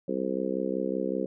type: harmonic tone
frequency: 65.3 Hz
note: C2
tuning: 3 cents flat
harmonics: 3 / 4 / 5 / 6 / 7 / 8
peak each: -34 / -34 / -34 / -34 / -34 / -34 dBFS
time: 0.08-1.26 s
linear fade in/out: 5 ms
effects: none